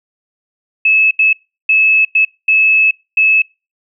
sine tone bursts at uneven times, 2597 Hz, E7, 26 cents flat, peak -7 dBFS, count 6, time 0.85-1.11 / 1.19-1.33 / 1.69-2.05 / 2.15-2.25 / 2.48-2.91 / 3.17-3.42 s, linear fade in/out 5 ms, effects noise-tail reverb RT60 0.3 s tail -26 dB re dry

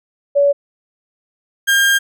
sine / 35% pulse tone pair in turn, 568 / 1606.5 Hz, C#5 / G6, +42 / +42 cents, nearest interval octave + tritone, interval 1800 cents, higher second, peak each -9 dBFS, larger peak neither, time 0.35-0.53 / 1.67-1.99 s, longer second, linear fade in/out 20 ms, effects none

